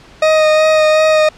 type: tone with vibrato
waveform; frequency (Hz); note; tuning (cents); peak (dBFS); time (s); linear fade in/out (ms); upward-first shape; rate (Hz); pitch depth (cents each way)
40% pulse; 622.3; D#5; 0; -7; 0.22-1.29; 5; sine; 2.7; 15
effects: pink hiss -41 dBFS RMS until 1.37 s + low-pass 5000 Hz 12 dB/octave